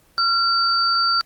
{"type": "tone pair together", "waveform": "sine", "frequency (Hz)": [1371, 4617], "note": ["F6", "D8"], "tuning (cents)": [-32, -30], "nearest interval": "octave + major sixth", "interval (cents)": 2102, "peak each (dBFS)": [-18, -19], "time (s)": [0.18, 1.21], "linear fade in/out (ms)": 0, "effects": ["pink hiss -56 dBFS RMS until 1.25 s", "Opus 24 kbps"]}